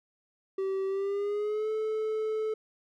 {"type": "tone with pitch glide", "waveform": "triangle", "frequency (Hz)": [385.5, 435.2], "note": ["G4", "A4"], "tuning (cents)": [-29, -19], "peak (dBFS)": -26, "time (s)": [0.58, 2.54], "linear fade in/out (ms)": 5, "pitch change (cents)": 210, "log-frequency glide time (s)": [0.87, 1.7], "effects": []}